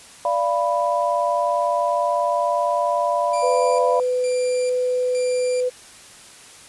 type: chord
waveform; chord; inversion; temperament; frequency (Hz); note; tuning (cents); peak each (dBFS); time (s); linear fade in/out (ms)
sine; B diminished; first; equal with one note detuned; 587.3 / 687.3 / 987.8; D5 / F5 / B5; 0 / -28 / 0; -22; 0.25-4; 2
type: tone with tremolo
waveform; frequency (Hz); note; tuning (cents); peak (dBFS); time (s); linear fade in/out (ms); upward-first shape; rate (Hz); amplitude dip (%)
10% pulse; 2369; D7; +14; -23; 3.33-5.63; 5; square; 1.1; 80
type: tone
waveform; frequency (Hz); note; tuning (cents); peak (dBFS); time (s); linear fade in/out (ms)
sine; 501; B4; +25; -18; 3.42-5.7; 20
effects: white hiss -44 dBFS RMS until 6.68 s + resampled to 24000 Hz